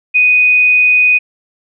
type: tone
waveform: sine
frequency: 2489 Hz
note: D#7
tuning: in tune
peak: -6 dBFS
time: 0.14-1.19 s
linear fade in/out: 20 ms
effects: none